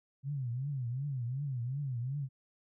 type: tone with vibrato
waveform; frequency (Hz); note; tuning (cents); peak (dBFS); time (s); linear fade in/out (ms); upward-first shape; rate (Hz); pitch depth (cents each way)
sine; 130.81; C3; 0; -33; 0.23-2.29; 50; triangle; 2.7; 220
effects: none